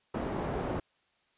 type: low-pass noise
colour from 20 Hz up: white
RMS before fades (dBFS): -34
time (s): 0.14-0.8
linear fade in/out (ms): 5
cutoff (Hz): 620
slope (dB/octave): 12
effects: white hiss -71 dBFS RMS until 1.37 s + resampled to 8000 Hz